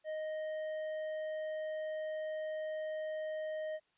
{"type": "tone with tanh clipping", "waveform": "sine", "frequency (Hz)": 622.3, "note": "D#5", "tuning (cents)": 0, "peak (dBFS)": -38, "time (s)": [0.04, 3.8], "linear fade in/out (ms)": 50, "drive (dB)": 8, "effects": ["white hiss -75 dBFS RMS until 3.97 s", "resampled to 8000 Hz"]}